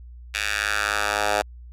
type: tone with high-pass filter sweep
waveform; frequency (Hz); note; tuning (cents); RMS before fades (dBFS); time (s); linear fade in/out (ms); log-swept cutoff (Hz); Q
10% pulse; 103.83; G#2; 0; -24; 0.34-1.42; 5; 2200 to 730; 2
effects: added 60 Hz sine -39 dBFS peak until 1.72 s + low-pass 11000 Hz 12 dB/octave